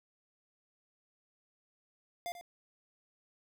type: tone with echo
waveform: square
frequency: 700 Hz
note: F5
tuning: 4 cents sharp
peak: -37 dBFS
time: 2.26-2.32 s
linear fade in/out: 0 ms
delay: 91 ms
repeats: 1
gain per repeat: -11 dB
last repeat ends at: 2.411 s
effects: none